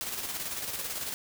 white noise with tremolo, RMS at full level -34 dBFS, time 0.01-1.14 s, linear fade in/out 0 ms, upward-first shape square, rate 18 Hz, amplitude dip 40%, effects none

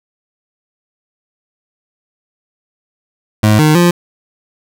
25% pulse tone with pitch steps, 106.8 / 153.6 / 174.5 Hz, G#2 / D#3 / F3, +49 / -22 / -1 cents, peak -3 dBFS, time 3.43-3.91 s, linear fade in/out 5 ms, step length 160 ms, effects none

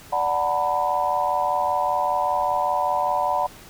sine chord, B minor seventh, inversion first, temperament equal with one note detuned, 587.3 / 740 / 902.7 / 987.8 Hz, D5 / F#5 / A5 / B5, 0 / 0 / +44 / 0 cents, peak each -27 / -24 / -26 / -24 dBFS, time 0.12-3.47 s, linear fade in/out 10 ms, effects pink hiss -45 dBFS RMS until 3.69 s

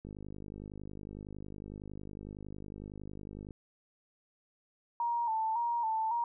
click train, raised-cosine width 3 ms, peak -32 dBFS, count 177, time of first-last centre 0.05-3.508 s, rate 50.9 Hz
sine tone with vibrato, 913 Hz, A#5, 36 cents flat, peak -29 dBFS, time 5-6.24 s, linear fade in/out 2 ms, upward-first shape square, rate 1.8 Hz, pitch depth 56 cents each way
effects none

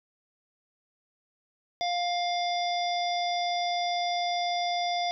harmonic tone, 703 Hz, F5, 11 cents sharp, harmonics 1 / 3 / 5 / 7 / 8, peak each -27 / -37 / -35 / -38 / -45 dBFS, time 1.81-5.11 s, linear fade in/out 0 ms, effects none

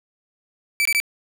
40% pulse tone bursts, 2317 Hz, D7, 24 cents flat, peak -16 dBFS, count 3, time 0.8-1.001 s, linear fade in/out 0 ms, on 53 ms, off 21 ms, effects none

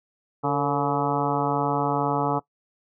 harmonic tone with a mistuned harmonic, 142.2 Hz, C#3, 45 cents sharp, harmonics 1 / 2 / 3 / 4 / 5 / 6 / 7 / 8 / 9, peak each -29 / -28 / -28 / -33 / -30 / -28 / -33 / -31 / -33 dBFS, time 0.43-2.4 s, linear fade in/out 20 ms, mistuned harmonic 3, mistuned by +73 cents, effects noise-tail reverb RT60 0.1 s tail -19 dB re dry

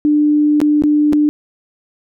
sine tone with dropouts, 297.9 Hz, D4, 25 cents sharp, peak -9 dBFS, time 0.05-1.29 s, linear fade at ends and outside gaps 0 ms, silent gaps 0.603-0.615 / 0.822-0.837 / 1.126-1.132 s, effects none

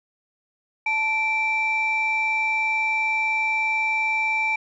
sine tone pair together, 877 / 2341 Hz, A5 / D7, -6 / -6 cents, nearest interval octave + perfect fourth, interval 1700 cents, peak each -25 / -20 dBFS, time 0.86-4.56 s, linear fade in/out 5 ms, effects tanh soft clip ceiling -15 dBFS

